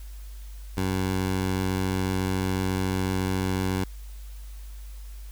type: tone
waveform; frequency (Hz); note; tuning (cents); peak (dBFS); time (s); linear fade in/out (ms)
15% pulse; 94; F#2; +28; -18; 0.77-3.84; 5
effects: added 50 Hz sine -37 dBFS peak until 5.31 s + white hiss -54 dBFS RMS until 5.31 s